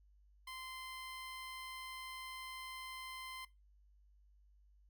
15% pulse tone, 1038 Hz, C6, 14 cents flat, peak -40 dBFS, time 0.47-3.45 s, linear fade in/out 5 ms, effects noise-tail reverb RT60 0.2 s tail -18 dB re dry + added 50 Hz sine -64 dBFS peak until 4.89 s

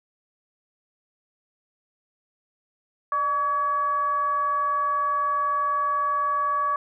sine tone with frequency modulation, 1138 Hz, C#6, 45 cents sharp, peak -21 dBFS, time 3.12-6.76 s, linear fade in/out 2 ms, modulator 537 Hz, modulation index 0.36, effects none

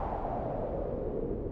pink noise with low-pass filter sweep, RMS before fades -34 dBFS, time 0-1.51 s, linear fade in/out 0 ms, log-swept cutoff 850 to 390 Hz, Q 4.6, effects none

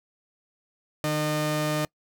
sawtooth tone pair together, 152 / 304 Hz, D#3 / D#4, -40 / -40 cents, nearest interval octave, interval 1200 cents, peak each -23 / -21 dBFS, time 1.04-1.85 s, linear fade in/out 0 ms, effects noise-tail reverb RT60 0.1 s tail -25 dB re dry

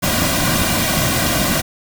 pink noise with comb filter, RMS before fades -17 dBFS, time 0.02-1.62 s, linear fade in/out 20 ms, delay 2.3 ms, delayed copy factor -0.7, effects none

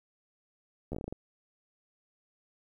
slowing click train, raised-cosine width 2 ms, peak -24 dBFS, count 9, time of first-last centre 0.92-1.125 s, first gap 12 ms, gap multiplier 1.21, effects 11-bit

